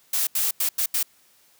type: noise bursts at uneven times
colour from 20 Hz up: blue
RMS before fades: -23 dBFS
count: 5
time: 0.13-0.27 / 0.35-0.51 / 0.6-0.69 / 0.78-0.86 / 0.94-1.03 s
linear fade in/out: 5 ms
effects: white hiss -59 dBFS RMS until 1.59 s + high-pass 60 Hz 12 dB/octave